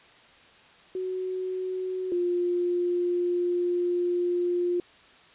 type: tone pair in turn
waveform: sine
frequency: 371.2 / 352.7 Hz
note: F#4 / F4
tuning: +6 / +17 cents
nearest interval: minor second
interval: 89 cents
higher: first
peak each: -28 / -23 dBFS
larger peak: second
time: 0.95-2.12 / 2.12-4.8 s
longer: second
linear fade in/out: 2 ms
effects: white hiss -54 dBFS RMS until 5.34 s + resampled to 8000 Hz